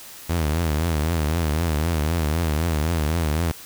sawtooth tone with vibrato, 79.7 Hz, D#2, 42 cents sharp, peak -16 dBFS, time 0.29-3.52 s, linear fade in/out 10 ms, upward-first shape triangle, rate 3.9 Hz, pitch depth 160 cents each way, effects white hiss -41 dBFS RMS until 3.65 s

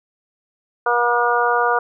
harmonic tone, 239.9 Hz, A#3, 50 cents sharp, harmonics 2 / 3 / 4 / 5 / 6, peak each -21 / -21 / -21 / -21 / -21 dBFS, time 0.86-1.79 s, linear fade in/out 5 ms, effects none

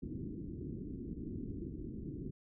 white low-pass noise, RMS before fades -43 dBFS, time 0.02-2.31 s, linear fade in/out 10 ms, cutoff 350 Hz, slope 48 dB/octave, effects none

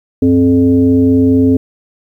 sine tone with frequency modulation, 264.3 Hz, C4, 18 cents sharp, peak -6 dBFS, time 0.22-1.57 s, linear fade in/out 5 ms, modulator 168 Hz, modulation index 0.75, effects 8-bit

